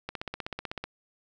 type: click train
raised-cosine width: 0.3 ms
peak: -18 dBFS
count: 13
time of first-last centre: 0.09-0.84 s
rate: 16 Hz
effects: none